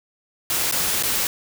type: noise with dropouts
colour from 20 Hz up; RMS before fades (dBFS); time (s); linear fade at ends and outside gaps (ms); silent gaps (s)
white; -22; 0.5-1.27; 1; 0.713-0.723 / 1.026-1.034
effects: none